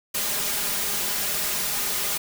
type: noise with comb filter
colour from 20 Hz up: white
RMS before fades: -26 dBFS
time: 0.14-2.18 s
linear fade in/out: 10 ms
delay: 4.9 ms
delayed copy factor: +0.9
effects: none